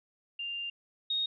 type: tone pair in turn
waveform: sine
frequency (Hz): 2794 / 3730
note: F7 / A#7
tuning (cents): 0 / 0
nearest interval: perfect fourth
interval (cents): 500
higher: second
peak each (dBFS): -34 / -28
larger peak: second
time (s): 0.39-0.7 / 1.1-1.26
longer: first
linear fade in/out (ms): 5
effects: none